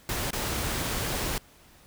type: noise with dropouts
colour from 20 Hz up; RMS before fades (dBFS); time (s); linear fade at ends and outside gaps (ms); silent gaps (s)
pink; -30; 0.09-1.38; 1; 0.306-0.331
effects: pink hiss -56 dBFS RMS until 1.86 s